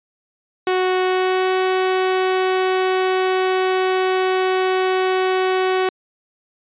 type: tone with pitch glide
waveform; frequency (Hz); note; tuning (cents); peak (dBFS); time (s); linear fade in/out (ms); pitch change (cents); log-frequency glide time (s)
sawtooth; 370 to 373.7; F#4 to F#4; 0 to +17; -12; 0.67-5.89; 2; +17; 1.03-1.51
effects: resampled to 8000 Hz